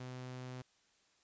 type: tone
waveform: sawtooth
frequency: 127 Hz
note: B2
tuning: 49 cents sharp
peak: -40 dBFS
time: 0-0.62 s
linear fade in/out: 5 ms
effects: white hiss -72 dBFS RMS until 1.23 s + resampled to 16000 Hz